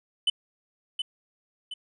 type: tone with echo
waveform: triangle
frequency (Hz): 3015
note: F#7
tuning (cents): +32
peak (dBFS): -18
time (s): 0.27-0.3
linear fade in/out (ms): 5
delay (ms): 720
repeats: 2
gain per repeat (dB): -7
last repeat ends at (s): 1.74
effects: resampled to 24000 Hz